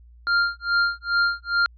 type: tone with tremolo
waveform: square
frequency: 1396.9 Hz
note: F6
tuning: in tune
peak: -17 dBFS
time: 0.27-1.66 s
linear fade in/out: 0 ms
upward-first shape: sine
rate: 2.4 Hz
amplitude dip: 100%
effects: added 59 Hz sine -46 dBFS peak until 1.77 s + resampled to 11025 Hz